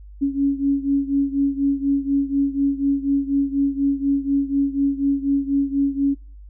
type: beating tone pair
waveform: sine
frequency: 277.2 / 281.3 Hz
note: C#4 / C#4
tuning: 0 / +26 cents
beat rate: 4.1 Hz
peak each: -19 / -22 dBFS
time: 0.21-6.15 s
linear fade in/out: 20 ms
effects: noise-tail reverb RT60 0.4 s tail -24 dB re dry + added 50 Hz sine -38 dBFS peak until 6.49 s